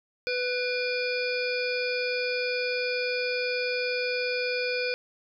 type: harmonic tone with a mistuned harmonic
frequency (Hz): 496.5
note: B4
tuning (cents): +9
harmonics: 1 / 3 / 5 / 7 / 9 / 10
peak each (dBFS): -29 / -35 / -31 / -45 / -37 / -37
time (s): 0.27-4.94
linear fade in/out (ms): 0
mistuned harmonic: 5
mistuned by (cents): -54
effects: none